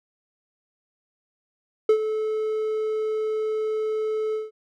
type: tone with ADSR envelope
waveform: triangle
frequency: 433.9 Hz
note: A4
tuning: 24 cents flat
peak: -10 dBFS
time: 1.89-4.51 s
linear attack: 4 ms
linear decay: 79 ms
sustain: -11 dB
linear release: 170 ms
effects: none